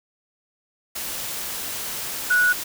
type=tone in noise; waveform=sine; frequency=1468 Hz; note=F#6; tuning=14 cents flat; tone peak=-15 dBFS; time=2.3-2.53 s; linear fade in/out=10 ms; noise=white; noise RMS=-30 dBFS; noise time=0.95-2.64 s; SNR=+12 dB; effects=none